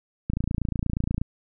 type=click train; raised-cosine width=5 ms; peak=-13 dBFS; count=27; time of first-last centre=0.3-1.215 s; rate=28.4 Hz; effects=none